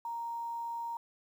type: tone with quantisation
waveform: sine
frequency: 932.3 Hz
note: A#5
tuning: in tune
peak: -35 dBFS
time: 0.05-0.97 s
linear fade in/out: 2 ms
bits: 10
effects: none